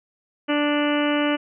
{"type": "harmonic tone", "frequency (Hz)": 293.7, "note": "D4", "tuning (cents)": 0, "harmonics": [1, 2, 3, 4, 5, 6, 7, 8, 9, 10], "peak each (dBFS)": [-21, -25, -32, -31, -31, -34, -34, -34, -36, -31], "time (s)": [0.48, 1.37], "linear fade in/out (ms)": 20, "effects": []}